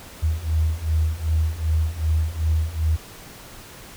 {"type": "beating tone pair", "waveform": "sine", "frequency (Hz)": [77.78, 80.38], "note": ["D#2", "E2"], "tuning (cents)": [0, -43], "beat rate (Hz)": 2.6, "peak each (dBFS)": [-23, -21], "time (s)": [0.22, 2.97], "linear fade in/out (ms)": 20, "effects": ["pink hiss -42 dBFS RMS until 3.96 s"]}